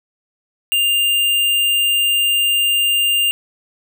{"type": "tone", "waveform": "square", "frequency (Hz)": 2800, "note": "F7", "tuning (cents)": 4, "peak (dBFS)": -14, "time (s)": [0.72, 3.31], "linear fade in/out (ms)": 0, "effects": []}